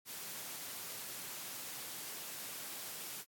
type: high-pass noise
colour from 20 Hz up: white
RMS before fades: -45 dBFS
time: 0.05-3.25 s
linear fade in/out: 50 ms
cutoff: 100 Hz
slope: 48 dB/octave
effects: AAC 64 kbps